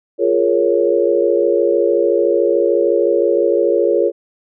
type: chord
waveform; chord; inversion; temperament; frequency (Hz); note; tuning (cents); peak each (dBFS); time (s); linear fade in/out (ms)
sine; Bb minor seventh; second; equal with one note detuned; 349.2 / 415.3 / 468.9 / 554.4; F4 / Ab4 / Bb4 / Db5; 0 / 0 / +10 / 0; -17; 0.18-4.12; 50
effects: none